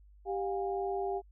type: tone cluster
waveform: sine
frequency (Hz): 393.2 / 710 / 812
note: G4 / F5 / G#5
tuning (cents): +5 / +28 / -39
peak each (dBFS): -33 / -36 / -40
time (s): 0.25-1.22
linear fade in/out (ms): 50
effects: added 50 Hz sine -55 dBFS peak until 1.31 s